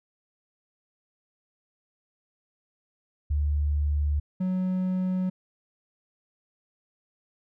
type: tone pair in turn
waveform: sine / triangle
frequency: 73.4 / 184.96 Hz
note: D2 / F#3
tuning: 0 / 0 cents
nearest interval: octave + major third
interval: 1600 cents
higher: second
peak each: -22 / -22 dBFS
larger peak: neither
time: 3.3-4.2 / 4.4-5.3 s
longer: neither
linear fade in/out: 10 ms
effects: none